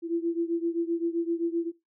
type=beating tone pair; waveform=sine; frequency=334.3 / 342 Hz; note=E4 / F4; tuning=+24 / -36 cents; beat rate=7.7 Hz; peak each=-27 / -30 dBFS; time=0.02-1.72 s; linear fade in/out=50 ms; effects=noise-tail reverb RT60 0.2 s tail -17 dB re dry